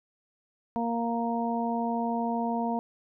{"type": "harmonic tone", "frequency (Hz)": 233.1, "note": "A#3", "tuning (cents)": 0, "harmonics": [1, 2, 3, 4], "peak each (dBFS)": [-29, -36, -32, -33], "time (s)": [0.76, 2.79], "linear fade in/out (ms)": 0, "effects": []}